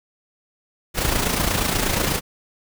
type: noise with amplitude modulation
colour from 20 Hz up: pink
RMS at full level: -19 dBFS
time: 0.94-2.21 s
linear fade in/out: 50 ms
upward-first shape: sine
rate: 28.3 Hz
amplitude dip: 55%
effects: none